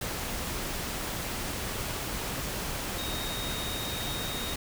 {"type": "tone in noise", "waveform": "sine", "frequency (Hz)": 3729, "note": "A#7", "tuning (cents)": 0, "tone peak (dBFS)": -37, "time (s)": [2.98, 4.54], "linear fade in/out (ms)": 5, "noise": "pink", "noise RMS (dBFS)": -34, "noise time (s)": [0.01, 4.56], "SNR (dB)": -6, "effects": []}